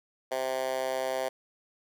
10% pulse tone with high-pass filter, 130.81 Hz, C3, in tune, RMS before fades -31 dBFS, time 0.31-1.29 s, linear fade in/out 10 ms, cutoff 570 Hz, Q 2.4, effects none

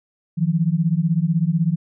sine beating tone pair, 157.9 / 173.9 Hz, D#3 / F3, +26 / -7 cents, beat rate 16 Hz, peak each -19 / -19 dBFS, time 0.37-1.76 s, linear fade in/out 20 ms, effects none

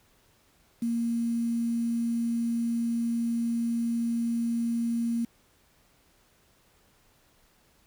sine tone with quantisation, 233.1 Hz, A#3, in tune, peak -25 dBFS, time 0.82-5.25 s, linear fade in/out 5 ms, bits 8, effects pink hiss -64 dBFS RMS until 7.86 s

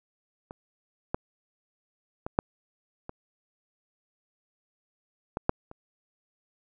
clicks, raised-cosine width 1 ms, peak -26 / -13 / -19 / -7 / -23 / -16 / -7 / -29 dBFS, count 8, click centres 0.509 / 1.145 / 2.265 / 2.389 / 3.094 / 5.371 / 5.494 / 5.714 s, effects none

